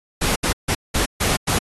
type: noise bursts at uneven times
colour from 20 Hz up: pink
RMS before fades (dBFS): -20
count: 6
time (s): 0.21-0.36 / 0.43-0.53 / 0.68-0.75 / 0.94-1.06 / 1.2-1.37 / 1.47-1.59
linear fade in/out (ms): 10
effects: AAC 32 kbps